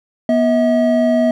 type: tone pair together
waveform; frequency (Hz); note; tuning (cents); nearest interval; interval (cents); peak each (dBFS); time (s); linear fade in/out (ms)
triangle; 242.6 / 642; B3 / E5; -31 / -46; octave + perfect fourth; 1685; -12; 0.29-1.31; 2
effects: none